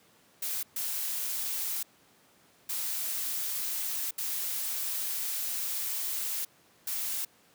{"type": "noise bursts at uneven times", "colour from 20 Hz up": "blue", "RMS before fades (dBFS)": -33, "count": 5, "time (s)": [[0.42, 0.63], [0.76, 1.83], [2.69, 4.11], [4.18, 6.45], [6.87, 7.25]], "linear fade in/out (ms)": 5, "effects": ["pink hiss -62 dBFS RMS until 7.54 s", "high-pass 150 Hz 12 dB/octave"]}